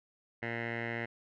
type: tone with low-pass filter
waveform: 10% pulse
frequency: 116.54 Hz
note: A#2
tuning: in tune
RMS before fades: -37 dBFS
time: 0.42-1.06 s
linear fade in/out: 10 ms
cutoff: 2100 Hz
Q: 7.5
effects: none